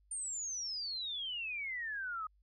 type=exponential sweep; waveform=sine; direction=down; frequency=9050 to 1240 Hz; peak=-37 dBFS; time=0.11-2.27 s; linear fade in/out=5 ms; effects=added 50 Hz sine -66 dBFS peak until 2.42 s